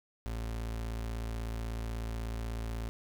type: tone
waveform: 35% pulse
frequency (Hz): 56.3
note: A1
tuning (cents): +40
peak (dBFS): -33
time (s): 0.26-2.89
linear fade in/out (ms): 0
effects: none